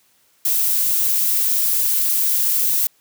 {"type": "noise", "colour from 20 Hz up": "violet", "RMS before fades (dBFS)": -18, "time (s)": [0.45, 2.87], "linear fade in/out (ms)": 2, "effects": ["white hiss -59 dBFS RMS until 3 s", "high-pass 80 Hz 12 dB/octave"]}